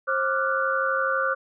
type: tone cluster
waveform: sine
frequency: 533 / 1177 / 1393 / 1485 Hz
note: C5 / D6 / F6 / F#6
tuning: +32 / +3 / -5 / +6 cents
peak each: -27 dBFS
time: 0.07-1.35 s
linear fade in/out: 20 ms
effects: none